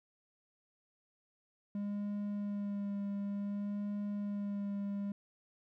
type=tone with vibrato; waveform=triangle; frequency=202.9 Hz; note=G#3; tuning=40 cents flat; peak=-33 dBFS; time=1.75-5.12 s; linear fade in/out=2 ms; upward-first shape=sine; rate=0.56 Hz; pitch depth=18 cents each way; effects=none